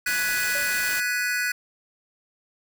square chord, G# minor seventh, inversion third, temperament equal with one note detuned, 1480 / 1674.7 / 1975.5 / 2489 Hz, F#6 / G#6 / B6 / D#7, 0 / +14 / 0 / 0 cents, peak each -27 / -31 / -31 / -32 dBFS, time 0.06-1.52 s, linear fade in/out 5 ms
white noise, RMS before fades -32 dBFS, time 0.07-1 s, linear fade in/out 2 ms
sine tone with exponential decay, 574 Hz, D5, 40 cents flat, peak -31 dBFS, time 0.55-0.89 s, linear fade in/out 0 ms, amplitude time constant 72 ms
effects none

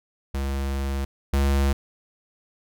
square tone pair in turn, 68.4 / 69.15 Hz, C#2 / C#2, -23 / -4 cents, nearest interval unison, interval 19 cents, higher second, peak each -25 / -19 dBFS, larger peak second, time 0.34-1.05 / 1.33-1.73 s, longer first, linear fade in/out 5 ms, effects none

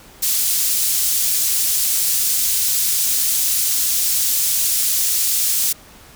pink high-pass noise, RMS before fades -18 dBFS, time 0.22-5.73 s, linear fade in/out 10 ms, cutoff 6600 Hz, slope 12 dB/octave, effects pink hiss -44 dBFS RMS until 6.15 s

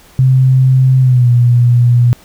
sine tone with pitch glide, 130.5 to 121.06 Hz, C3 to B2, -4 to -34 cents, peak -5 dBFS, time 0.19-2.13 s, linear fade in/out 0 ms, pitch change -130 cents, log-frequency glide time 1-1.29 s, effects pink hiss -43 dBFS RMS until 2.24 s

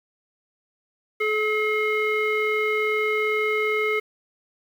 square tone with low-pass filter, 428.8 Hz, A4, 45 cents flat, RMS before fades -23 dBFS, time 1.2-4 s, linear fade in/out 10 ms, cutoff 2200 Hz, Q 4.6, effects 8-bit

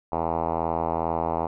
5% pulse tone with low-pass filter, 82.41 Hz, E2, in tune, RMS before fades -26 dBFS, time 0.12-1.47 s, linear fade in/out 5 ms, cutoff 870 Hz, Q 2.8, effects none

